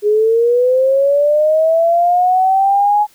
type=linear sweep; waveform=sine; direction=up; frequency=410.7 to 843 Hz; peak=-9 dBFS; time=0.02-3.07 s; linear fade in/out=50 ms; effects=white hiss -50 dBFS RMS until 3.14 s